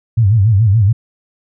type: tone with vibrato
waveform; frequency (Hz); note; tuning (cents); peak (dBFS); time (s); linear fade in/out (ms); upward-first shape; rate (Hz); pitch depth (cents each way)
sine; 105.5; G#2; +28; -7; 0.17-0.93; 10; sine; 7; 180
effects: none